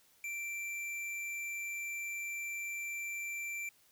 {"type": "tone with hard clipping", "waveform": "triangle", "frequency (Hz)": 2349, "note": "D7", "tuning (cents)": 0, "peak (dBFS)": -39, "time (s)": [0.24, 3.69], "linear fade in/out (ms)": 2, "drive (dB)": 16, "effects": ["white hiss -67 dBFS RMS until 3.91 s"]}